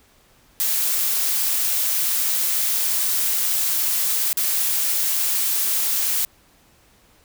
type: noise with dropouts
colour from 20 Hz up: blue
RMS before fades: -21 dBFS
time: 0.6-6.25 s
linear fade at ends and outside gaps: 0 ms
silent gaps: 4.33-4.372 s
effects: pink hiss -56 dBFS RMS until 7.24 s